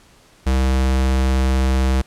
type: tone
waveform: square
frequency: 65.41 Hz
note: C2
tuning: in tune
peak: -15 dBFS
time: 0.46-2.02 s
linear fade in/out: 10 ms
effects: pink hiss -51 dBFS RMS until 2.06 s + low-pass 10000 Hz 12 dB/octave